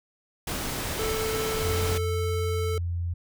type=noise; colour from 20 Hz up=pink; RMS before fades=-31 dBFS; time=0.47-1.98 s; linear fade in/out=5 ms
type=tone; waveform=square; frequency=440 Hz; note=A4; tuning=in tune; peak=-29 dBFS; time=0.99-2.78 s; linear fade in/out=2 ms
type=tone with pitch glide; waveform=sine; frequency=88.2 to 86.24 Hz; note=F2 to F2; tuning=+18 to -21 cents; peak=-26 dBFS; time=1.62-3.14 s; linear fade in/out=10 ms; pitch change=-39 cents; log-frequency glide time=2.6-2.78 s
effects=none